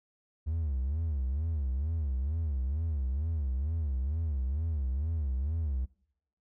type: tone with vibrato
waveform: triangle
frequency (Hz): 72.7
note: D2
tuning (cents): -17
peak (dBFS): -26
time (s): 0.46-5.86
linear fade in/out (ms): 20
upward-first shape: sine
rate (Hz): 2.2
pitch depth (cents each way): 230
effects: noise-tail reverb RT60 0.7 s tail -24 dB re dry + tanh soft clip ceiling -22 dBFS